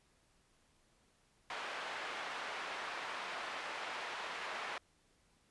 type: band-pass noise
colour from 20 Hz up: pink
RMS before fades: -43 dBFS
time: 1.5-4.78 s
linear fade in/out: 2 ms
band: 770 to 2700 Hz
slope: 12 dB/octave
effects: pink hiss -72 dBFS RMS until 5.5 s + resampled to 24000 Hz